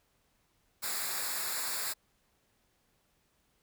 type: noise with comb filter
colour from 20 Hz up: white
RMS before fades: -35 dBFS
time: 0.82-1.94 s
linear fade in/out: 20 ms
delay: 0.33 ms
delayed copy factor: -0.75
effects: pink hiss -73 dBFS RMS until 3.62 s